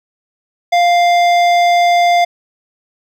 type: tone with hard clipping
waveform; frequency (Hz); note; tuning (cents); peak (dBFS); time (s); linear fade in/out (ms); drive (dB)
sine; 698.5; F5; 0; -10; 0.72-2.25; 10; 13
effects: none